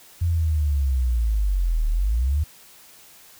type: linear two-way sweep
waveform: sine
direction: down then up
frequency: 87.31 to 36.71 to 78.3 Hz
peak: -18 dBFS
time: 0.21-2.44 s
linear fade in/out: 10 ms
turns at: 1.88 s
effects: white hiss -49 dBFS RMS until 3.39 s